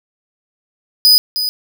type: tone with echo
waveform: 45% pulse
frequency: 4978 Hz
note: D#8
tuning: in tune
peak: -5 dBFS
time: 1.05-1.18 s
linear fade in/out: 0 ms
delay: 310 ms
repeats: 1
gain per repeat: -10 dB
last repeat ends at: 1.49 s
effects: none